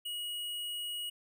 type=tone with hard clipping; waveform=sine; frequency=2900 Hz; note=F#7; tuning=35 cents flat; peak=-37 dBFS; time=0.05-1.1 s; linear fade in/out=10 ms; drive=17 dB; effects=none